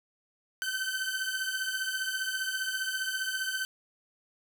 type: beating tone pair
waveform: sawtooth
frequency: 1527 / 1542 Hz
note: G6 / G6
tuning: -46 / -29 cents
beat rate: 15 Hz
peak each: -30 dBFS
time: 0.62-3.65 s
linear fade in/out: 0 ms
effects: none